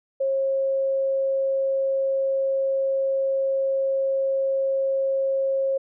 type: tone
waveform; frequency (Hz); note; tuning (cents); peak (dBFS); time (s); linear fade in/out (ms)
sine; 540; C#5; -45; -20; 0.2-5.78; 10
effects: none